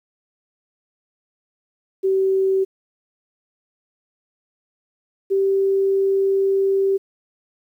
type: tone pair in turn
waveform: sine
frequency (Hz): 383.7 / 389.7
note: G4 / G4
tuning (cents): -37 / -10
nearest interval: unison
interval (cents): 27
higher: second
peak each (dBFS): -15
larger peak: neither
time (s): 2.03-2.65 / 5.3-6.98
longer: second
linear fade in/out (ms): 20
effects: 9-bit